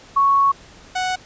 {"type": "tone pair in turn", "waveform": ["sine", "sawtooth"], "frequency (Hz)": [1108.7, 740], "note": ["C#6", "F#5"], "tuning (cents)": [0, 0], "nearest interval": "perfect fifth", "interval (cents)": 700, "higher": "first", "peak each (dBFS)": [-12, -16], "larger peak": "first", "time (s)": [[0.16, 0.52], [0.95, 1.16]], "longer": "first", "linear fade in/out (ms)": 10, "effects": ["pink hiss -45 dBFS RMS until 1.25 s", "resampled to 16000 Hz"]}